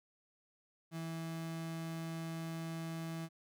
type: tone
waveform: 35% pulse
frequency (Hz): 163.8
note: E3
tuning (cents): -11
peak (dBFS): -38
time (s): 0.91-3.29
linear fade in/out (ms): 50
effects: none